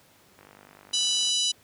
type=click train; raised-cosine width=0.5 ms; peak=-34 dBFS; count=46; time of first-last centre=0.39-1.292 s; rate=49.9 Hz
type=harmonic tone; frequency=987.8 Hz; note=B5; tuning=in tune; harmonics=3 / 4 / 5 / 6 / 7 / 8 / 9 / 10; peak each=-27 / -27 / -33 / -31 / -33 / -43 / -41 / -37 dBFS; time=0.93-1.52 s; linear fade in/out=10 ms
effects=pink hiss -58 dBFS RMS until 1.63 s + high-pass 100 Hz 12 dB/octave